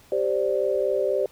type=chord; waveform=sine; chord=G suspended fourth; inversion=none; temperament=equal; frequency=392 / 523.3 / 587.3 Hz; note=G4 / C5 / D5; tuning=0 / 0 / 0 cents; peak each=-25 dBFS; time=0.12-1.26 s; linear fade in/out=2 ms; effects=pink hiss -54 dBFS RMS until 1.31 s